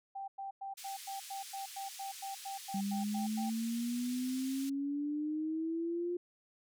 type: tone bursts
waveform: sine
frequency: 784 Hz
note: G5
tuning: in tune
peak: -39 dBFS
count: 15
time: 0.15-3.5 s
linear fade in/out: 10 ms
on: 130 ms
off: 100 ms
type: band-pass noise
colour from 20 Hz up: white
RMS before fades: -49 dBFS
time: 0.77-4.7 s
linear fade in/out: 10 ms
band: 2400 to 10000 Hz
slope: 12 dB/octave
type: exponential sweep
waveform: sine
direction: up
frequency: 196 to 354.5 Hz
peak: -33 dBFS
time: 2.74-6.17 s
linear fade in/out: 5 ms
effects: none